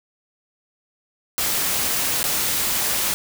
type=noise with dropouts; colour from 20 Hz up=white; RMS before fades=-22 dBFS; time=1.38-3.14 s; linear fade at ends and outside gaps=0 ms; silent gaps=2.23-2.24 s; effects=none